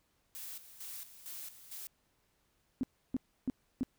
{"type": "noise with tremolo", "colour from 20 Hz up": "blue", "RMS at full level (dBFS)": -45, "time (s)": [0.35, 1.87], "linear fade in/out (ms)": 0, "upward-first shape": "square", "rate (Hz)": 2.2, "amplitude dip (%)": 70}
{"type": "tone bursts", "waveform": "sine", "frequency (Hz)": 258.6, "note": "C4", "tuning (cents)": -20, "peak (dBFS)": -29, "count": 4, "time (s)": [2.81, 3.832], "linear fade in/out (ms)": 0, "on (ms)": 23, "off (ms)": 310}
{"effects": ["pink hiss -75 dBFS RMS until 3.98 s"]}